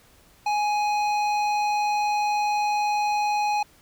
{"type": "tone with hard clipping", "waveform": "sine", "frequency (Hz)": 834, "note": "G#5", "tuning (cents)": 7, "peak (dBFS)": -23, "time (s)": [0.46, 3.63], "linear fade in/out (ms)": 5, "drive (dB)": 12, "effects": ["pink hiss -56 dBFS RMS until 3.81 s"]}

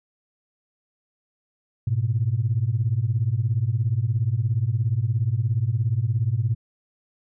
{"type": "beating tone pair", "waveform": "sine", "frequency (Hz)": [105.3, 122.3], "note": ["G#2", "B2"], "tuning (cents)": [24, -16], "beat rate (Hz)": 17, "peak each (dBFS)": -22, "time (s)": [1.87, 6.55], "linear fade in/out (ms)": 5, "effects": ["tanh soft clip ceiling -12 dBFS"]}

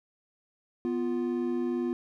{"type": "tone pair together", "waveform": "triangle", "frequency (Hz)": [247.1, 349.2], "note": ["B3", "F4"], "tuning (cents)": [1, 0], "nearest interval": "tritone", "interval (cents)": 599, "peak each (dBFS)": -28, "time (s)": [0.85, 1.93], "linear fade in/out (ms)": 0, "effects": []}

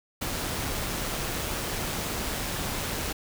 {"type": "noise with amplitude modulation", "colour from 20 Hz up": "pink", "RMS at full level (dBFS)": -30, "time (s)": [0.21, 3.13], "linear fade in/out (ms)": 10, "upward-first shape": "sine", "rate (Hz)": 150, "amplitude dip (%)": 25, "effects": []}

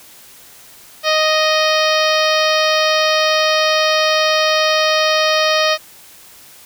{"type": "harmonic tone", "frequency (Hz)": 622.3, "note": "D#5", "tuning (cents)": 0, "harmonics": [1, 2, 3, 4, 5, 6, 7, 8, 9], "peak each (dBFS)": [-16, -19, -21, -22, -23, -24, -24, -25, -26], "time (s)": [1.03, 5.78], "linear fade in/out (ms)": 50, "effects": ["white hiss -42 dBFS RMS until 6.65 s"]}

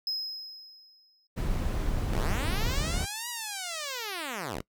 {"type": "tone with exponential decay", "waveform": "triangle", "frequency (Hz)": 5110, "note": "D#8", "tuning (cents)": 45, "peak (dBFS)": -26, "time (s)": [0.07, 1.27], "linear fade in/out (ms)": 2, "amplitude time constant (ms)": 260}
{"type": "noise", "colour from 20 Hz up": "brown", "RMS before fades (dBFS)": -29, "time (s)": [1.36, 3.06], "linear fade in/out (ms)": 20}
{"type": "linear two-way sweep", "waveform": "5% pulse", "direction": "up then down", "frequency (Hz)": [31.24, 978, 31.24], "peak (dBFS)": -22, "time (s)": [2.11, 4.62], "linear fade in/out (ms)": 20, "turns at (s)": 3.29}
{"effects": ["noise-tail reverb RT60 0.1 s tail -23 dB re dry"]}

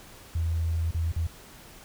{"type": "tone with dropouts", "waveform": "sine", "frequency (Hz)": 82.41, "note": "E2", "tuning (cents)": 0, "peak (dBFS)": -24, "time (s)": [0.35, 1.27], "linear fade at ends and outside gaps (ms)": 5, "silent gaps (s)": [[0.91, 0.945], [1.119, 1.161]], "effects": ["pink hiss -49 dBFS RMS until 1.84 s"]}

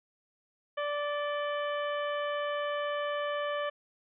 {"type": "harmonic tone with a mistuned harmonic", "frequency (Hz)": 584, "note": "D5", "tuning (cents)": -10, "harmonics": [1, 2, 3, 4, 5, 6], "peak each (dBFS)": [-32, -36, -39, -47, -44, -54], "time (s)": [0.77, 3.7], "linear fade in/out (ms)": 10, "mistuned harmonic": 5, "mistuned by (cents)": 48, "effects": []}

